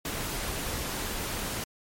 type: noise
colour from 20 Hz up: pink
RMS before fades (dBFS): -33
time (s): 0.05-1.64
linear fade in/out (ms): 2
effects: MP3 64 kbps